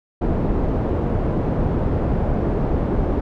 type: low-pass noise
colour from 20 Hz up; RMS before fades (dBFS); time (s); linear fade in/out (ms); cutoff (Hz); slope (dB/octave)
pink; -20; 0.21-3.21; 10; 570; 12
effects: none